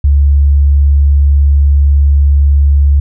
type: tone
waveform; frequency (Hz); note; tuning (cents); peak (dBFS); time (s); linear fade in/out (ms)
sine; 70.9; C#2; +40; -4; 0.04-3; 5
effects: none